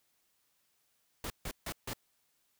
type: noise bursts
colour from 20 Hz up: pink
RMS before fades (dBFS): -39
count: 4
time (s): 1.24-1.934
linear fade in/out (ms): 2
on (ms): 61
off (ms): 150
effects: white hiss -75 dBFS RMS until 2.59 s